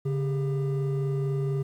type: tone pair together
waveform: triangle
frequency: 141 / 398.8 Hz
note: C#3 / G4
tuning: +30 / +30 cents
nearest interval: octave + tritone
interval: 1800 cents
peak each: -23 / -29 dBFS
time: 0.05-1.63 s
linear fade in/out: 10 ms
effects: tanh soft clip ceiling -17 dBFS + 10-bit